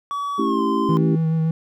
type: tone with pitch glide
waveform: triangle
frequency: 1138 to 1037.5 Hz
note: C#6 to C6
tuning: +45 to -15 cents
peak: -21 dBFS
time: 0.11-0.97 s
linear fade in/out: 0 ms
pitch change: -160 cents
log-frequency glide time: 0.37-0.63 s
type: chord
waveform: sine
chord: A dominant seventh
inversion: none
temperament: equal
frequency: 220 / 277.2 / 329.6 / 392 Hz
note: A3 / C#4 / E4 / G4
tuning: 0 / 0 / 0 / 0 cents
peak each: -24 dBFS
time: 0.38-1.16 s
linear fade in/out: 10 ms
type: tone with vibrato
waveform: triangle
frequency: 161 Hz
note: E3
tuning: 41 cents flat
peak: -15 dBFS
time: 0.89-1.51 s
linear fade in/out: 2 ms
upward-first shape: sine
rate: 7.1 Hz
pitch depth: 17 cents each way
effects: none